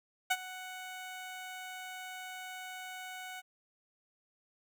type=tone with ADSR envelope; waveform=15% pulse; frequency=742 Hz; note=F#5; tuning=5 cents sharp; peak=-19 dBFS; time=0.3-3.42 s; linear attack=12 ms; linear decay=47 ms; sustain=-17 dB; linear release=31 ms; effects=none